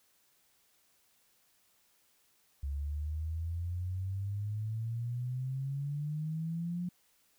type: exponential sweep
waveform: sine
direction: up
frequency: 68.9 to 179.4 Hz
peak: -33 dBFS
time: 2.63-6.89 s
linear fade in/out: 5 ms
effects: white hiss -70 dBFS RMS until 7.38 s